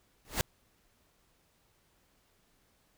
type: noise with exponential growth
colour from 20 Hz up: pink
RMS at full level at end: -25 dBFS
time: 0.25-0.41 s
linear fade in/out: 0 ms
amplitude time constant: 34 ms
effects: pink hiss -70 dBFS RMS until 2.97 s